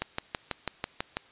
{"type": "click train", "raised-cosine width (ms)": 0.3, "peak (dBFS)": -13, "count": 8, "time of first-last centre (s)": [0.02, 1.169], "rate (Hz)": 6.09, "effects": ["white hiss -56 dBFS RMS until 1.31 s", "resampled to 8000 Hz"]}